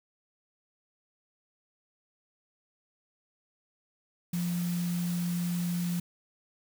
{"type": "tone in noise", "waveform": "sine", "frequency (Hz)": 174.61, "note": "F3", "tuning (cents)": 0, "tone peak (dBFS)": -28, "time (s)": [4.33, 6], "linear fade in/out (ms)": 5, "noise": "white", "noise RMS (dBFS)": -43, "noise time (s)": [4.33, 6], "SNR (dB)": 12, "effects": []}